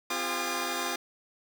10% pulse tone cluster, 259.4 / 347.2 / 403.5 / 820 / 1210 Hz, C4 / F4 / G#4 / G#5 / D#6, -15 / -10 / -50 / -22 / -49 cents, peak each -29 / -26 / -30 / -31 / -27 dBFS, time 0.1-0.96 s, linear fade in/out 5 ms, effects none

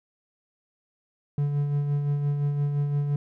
triangle tone with tremolo, 144.3 Hz, D3, 30 cents flat, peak -19 dBFS, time 1.38-3.16 s, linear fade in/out 2 ms, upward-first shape sine, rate 5.8 Hz, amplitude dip 40%, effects none

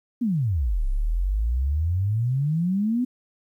sine exponential two-way sweep, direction down then up, 256.5 to 32.09 to 256.5 Hz, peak -20 dBFS, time 0.21-3.05 s, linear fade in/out 10 ms, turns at 0.86 s, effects 10-bit

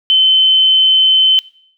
sine tone, 3065 Hz, G7, 40 cents flat, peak -7 dBFS, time 0.1-1.39 s, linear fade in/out 0 ms, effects noise-tail reverb RT60 0.6 s tail -21 dB re dry

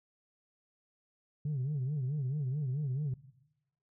sine tone with vibrato, 138.59 Hz, C#3, in tune, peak -29 dBFS, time 1.45-3.14 s, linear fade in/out 5 ms, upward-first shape sine, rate 4.6 Hz, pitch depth 170 cents each way, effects noise-tail reverb RT60 0.9 s tail -18 dB re dry + tanh soft clip ceiling -29 dBFS

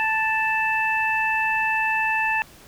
harmonic tone, 880 Hz, A5, in tune, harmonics 1 / 2 / 3, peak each -24 / -24 / -24 dBFS, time 0-2.42 s, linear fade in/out 0 ms, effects pink hiss -48 dBFS RMS until 2.67 s

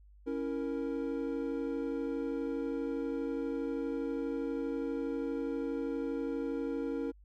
triangle chord, A# diminished, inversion first, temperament equal, 277.2 / 329.6 / 466.2 Hz, C#4 / E4 / A#4, 0 / 0 / 0 cents, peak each -34 / -37 / -35 dBFS, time 0.26-7.12 s, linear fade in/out 20 ms, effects added 50 Hz sine -55 dBFS peak until 7.24 s

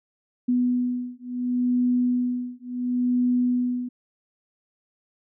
sine beating tone pair, 246.9 / 247.61 Hz, B3 / B3, 0 / +5 cents, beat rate 0.71 Hz, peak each -24 dBFS, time 0.48-3.89 s, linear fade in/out 10 ms, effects none

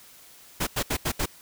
pink noise bursts at uneven times, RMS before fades -26 dBFS, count 5, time 0.6-0.67 / 0.76-0.83 / 0.9-0.97 / 1.05-1.12 / 1.19-1.26 s, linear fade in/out 10 ms, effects white hiss -51 dBFS RMS until 1.41 s

